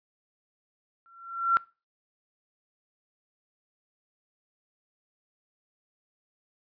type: tone with exponential growth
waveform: sine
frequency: 1362 Hz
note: F6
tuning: 44 cents flat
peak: -16 dBFS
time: 1.06-1.57 s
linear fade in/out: 0 ms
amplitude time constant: 110 ms
effects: noise-tail reverb RT60 0.3 s tail -22 dB re dry + resampled to 11025 Hz